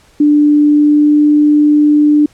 sine tone with pitch glide, 295.5 to 297.2 Hz, D4 to D4, +11 to +21 cents, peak -5 dBFS, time 0.2-2.26 s, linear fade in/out 5 ms, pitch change +10 cents, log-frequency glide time 0.67-1.2 s, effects pink hiss -48 dBFS RMS until 2.33 s + low-pass 10000 Hz 12 dB/octave

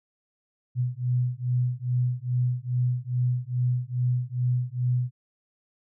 sine beating tone pair, 123.1 / 125.5 Hz, B2 / B2, -5 / +28 cents, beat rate 2.4 Hz, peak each -26 dBFS, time 0.75-5.11 s, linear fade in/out 50 ms, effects none

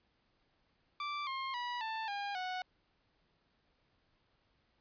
sawtooth tone with pitch steps, 1170 / 1066.7 / 972.5 / 886.7 / 808.4 / 737.1 Hz, D6 / C6 / B5 / A5 / G#5 / F#5, -7 / +33 / -27 / +13 / -47 / -7 cents, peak -33 dBFS, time 1-2.62 s, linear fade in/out 2 ms, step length 270 ms, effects pink hiss -75 dBFS RMS until 4.8 s + resampled to 11025 Hz

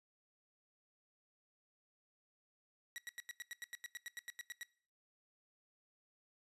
sawtooth tone bursts, 1921 Hz, B6, 48 cents flat, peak -40 dBFS, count 16, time 2.96-4.631 s, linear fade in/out 0 ms, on 21 ms, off 89 ms, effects noise-tail reverb RT60 0.5 s tail -22 dB re dry + resampled to 32000 Hz

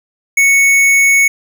triangle tone with hard clipping, 2215 Hz, C#7, 2 cents flat, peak -8 dBFS, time 0.37-1.28 s, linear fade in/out 5 ms, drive 18 dB, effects none

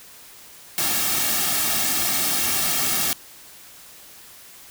white noise with comb filter, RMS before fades -22 dBFS, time 0.78-3.13 s, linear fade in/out 0 ms, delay 2 ms, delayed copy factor -0.65, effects white hiss -45 dBFS RMS until 4.7 s

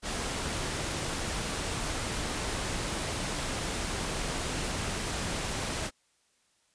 pink noise, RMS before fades -33 dBFS, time 0.02-5.91 s, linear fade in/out 50 ms, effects white hiss -70 dBFS RMS until 6.74 s + resampled to 22050 Hz

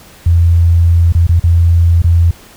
sine tone with dropouts, 84.8 Hz, E2, 50 cents sharp, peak -5 dBFS, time 0.26-2.31 s, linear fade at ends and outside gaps 5 ms, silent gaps 1.124-1.149 / 1.269-1.291 / 1.397-1.438 / 2.02-2.042 s, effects pink hiss -39 dBFS RMS until 2.56 s

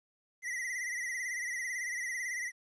square tone with vibrato, 1975.5 Hz, B6, in tune, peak -35 dBFS, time 0.42-2.52 s, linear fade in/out 50 ms, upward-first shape sine, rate 18 Hz, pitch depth 81 cents each way, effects resampled to 22050 Hz + 12-bit

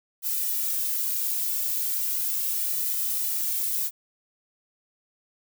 violet noise with flanger, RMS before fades -27 dBFS, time 0.22-3.91 s, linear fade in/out 50 ms, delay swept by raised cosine 1.8 to 2.44 ms, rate 0.36 Hz, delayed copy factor -0.7, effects none

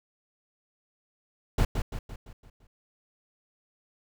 brown noise with echo, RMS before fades -22 dBFS, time 1.58-1.65 s, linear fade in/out 5 ms, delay 170 ms, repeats 6, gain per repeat -6 dB, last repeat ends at 2.67 s, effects none

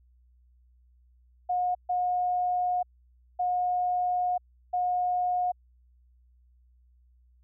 sine tone bursts at uneven times, 721 Hz, F#5, 45 cents flat, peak -24 dBFS, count 4, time 1.49-1.75 / 1.89-2.83 / 3.39-4.38 / 4.73-5.52 s, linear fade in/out 10 ms, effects added 61 Hz sine -58 dBFS peak until 7.43 s

